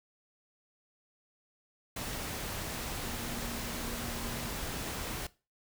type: tone in noise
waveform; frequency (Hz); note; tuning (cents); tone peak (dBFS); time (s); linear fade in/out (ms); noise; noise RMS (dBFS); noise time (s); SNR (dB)
sine; 235.6; A#3; +19; -43; 3.05-4.49; 5; pink; -38; 1.96-5.27; -8
effects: noise-tail reverb RT60 0.3 s tail -19 dB re dry